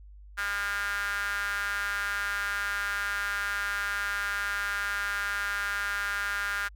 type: tone with high-pass filter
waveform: sawtooth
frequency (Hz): 202.2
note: G#3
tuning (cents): -46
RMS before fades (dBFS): -31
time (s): 0.37-6.69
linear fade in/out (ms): 20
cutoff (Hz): 1500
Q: 7.4
effects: added 50 Hz sine -46 dBFS peak until 6.75 s